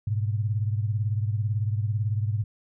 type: beating tone pair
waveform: sine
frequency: 103.83 / 121.83 Hz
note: G#2 / B2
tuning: 0 / -23 cents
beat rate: 18 Hz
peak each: -24 / -30 dBFS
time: 0.07-2.44 s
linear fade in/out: 5 ms
effects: none